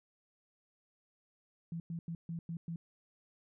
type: tone bursts at uneven times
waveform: sine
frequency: 167 Hz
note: E3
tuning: 23 cents sharp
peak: -37 dBFS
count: 6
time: 1.72-1.8 / 1.9-1.99 / 2.08-2.15 / 2.29-2.39 / 2.49-2.57 / 2.68-2.76 s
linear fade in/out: 2 ms
effects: none